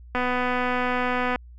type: click train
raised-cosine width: 0.5 ms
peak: -11 dBFS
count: 302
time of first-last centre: 0.15-1.359 s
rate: 249 Hz
effects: added 60 Hz sine -42 dBFS peak until 1.58 s